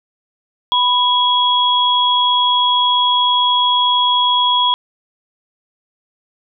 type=tone pair together; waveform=sine; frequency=987.8 / 3323 Hz; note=B5 / G#7; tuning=0 / 0 cents; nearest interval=octave + major sixth; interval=2100 cents; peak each=-14 dBFS; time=0.72-4.74 s; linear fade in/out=0 ms; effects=none